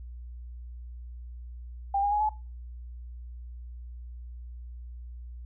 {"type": "tone with pitch steps", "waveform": "sine", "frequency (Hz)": [795, 814.5, 834.5, 855], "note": ["G5", "G#5", "G#5", "A5"], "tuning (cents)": [24, -34, 8, -50], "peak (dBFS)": -23, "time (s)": [1.94, 2.292], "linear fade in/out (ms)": 5, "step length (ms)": 88, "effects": ["noise-tail reverb RT60 0.3 s tail -20 dB re dry", "added 60 Hz sine -39 dBFS peak until 5.45 s"]}